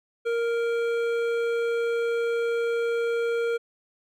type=tone with hard clipping; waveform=triangle; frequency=466.2 Hz; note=A#4; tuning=in tune; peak=-25 dBFS; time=0.25-3.58 s; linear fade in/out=20 ms; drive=15 dB; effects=none